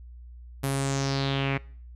sawtooth tone with low-pass filter sweep, 137 Hz, C#3, 20 cents flat, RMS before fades -27 dBFS, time 0.63-1.58 s, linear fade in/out 10 ms, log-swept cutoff 12000 to 2200 Hz, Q 4.1, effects noise-tail reverb RT60 0.5 s tail -22 dB re dry + added 60 Hz sine -42 dBFS peak until 1.95 s

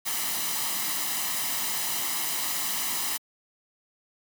white noise with comb filter, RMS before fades -29 dBFS, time 0.05-3.18 s, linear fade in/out 20 ms, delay 1 ms, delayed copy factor +0.6, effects high-pass 200 Hz 12 dB/octave

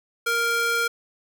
square tone with high-pass filter, 466.2 Hz, A#4, in tune, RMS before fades -23 dBFS, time 0.26-0.88 s, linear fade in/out 10 ms, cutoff 1000 Hz, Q 2.5, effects none

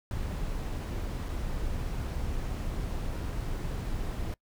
brown noise with dropouts, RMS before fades -33 dBFS, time 0.11-4.34 s, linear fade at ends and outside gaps 1 ms, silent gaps 1.286-1.289 s, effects noise-tail reverb RT60 0.1 s tail -23 dB re dry

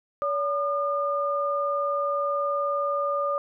sine tone pair together, 570 / 1211 Hz, C#5 / D#6, +48 / -47 cents, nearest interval octave + minor second, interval 1305 cents, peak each -26 dBFS, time 0.22-3.38 s, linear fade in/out 0 ms, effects none

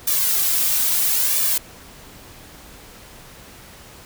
blue noise with flanger, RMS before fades -19 dBFS, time 0.07-1.58 s, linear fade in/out 5 ms, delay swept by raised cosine 1.7 to 3.3 ms, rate 0.75 Hz, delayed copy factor +0.85, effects pink hiss -43 dBFS RMS until 4.05 s

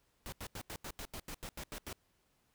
pink noise bursts, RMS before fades -44 dBFS, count 12, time 0.26-1.928 s, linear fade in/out 0 ms, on 62 ms, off 84 ms, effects pink hiss -75 dBFS RMS until 2.54 s

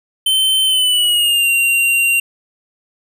square tone with pitch glide, 3085 to 2764 Hz, G7 to F7, -28 to -19 cents, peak -12 dBFS, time 0.26-2.2 s, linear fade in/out 5 ms, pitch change -191 cents, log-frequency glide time 0.65-1.49 s, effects none

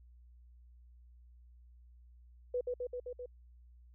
sine tone with echo, 493.9 Hz, B4, in tune, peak -31 dBFS, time 2.54-2.61 s, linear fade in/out 5 ms, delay 130 ms, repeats 5, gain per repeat -2 dB, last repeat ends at 3.26 s, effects added 60 Hz sine -56 dBFS peak until 3.94 s

